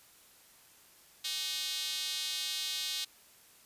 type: tone with high-pass filter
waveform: square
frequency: 168.8 Hz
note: E3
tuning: 41 cents sharp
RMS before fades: -36 dBFS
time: 1.24-3.05 s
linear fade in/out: 10 ms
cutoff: 3700 Hz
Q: 2.7
effects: white hiss -60 dBFS RMS until 3.65 s + resampled to 32000 Hz